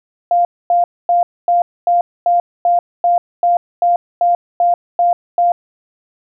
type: tone bursts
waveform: sine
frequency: 698.5 Hz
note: F5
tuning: in tune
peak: -9 dBFS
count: 14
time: 0.31-5.52 s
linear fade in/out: 2 ms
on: 140 ms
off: 250 ms
effects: none